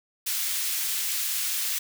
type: high-pass noise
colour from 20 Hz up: white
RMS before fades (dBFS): -28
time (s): 0.26-1.79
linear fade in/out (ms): 10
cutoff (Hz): 2000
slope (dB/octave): 12
effects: none